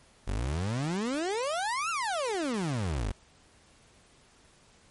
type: exponential two-way sweep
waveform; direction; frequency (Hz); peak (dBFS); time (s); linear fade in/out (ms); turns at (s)
30% pulse; up then down; 43.95 to 1400 to 43.95; -26; 0.27-3.12; 10; 1.9
effects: pink hiss -60 dBFS RMS until 4.9 s + MP3 48 kbps